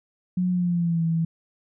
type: tone with pitch glide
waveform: sine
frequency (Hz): 181.3 to 164.34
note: F#3 to E3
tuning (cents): -35 to -5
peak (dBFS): -20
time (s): 0.37-1.25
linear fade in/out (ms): 5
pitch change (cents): -170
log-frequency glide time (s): 0.5-1.04
effects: none